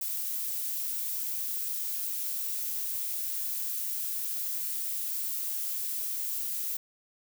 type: noise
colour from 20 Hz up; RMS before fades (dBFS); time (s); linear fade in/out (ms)
violet; -33; 0.01-6.77; 5
effects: none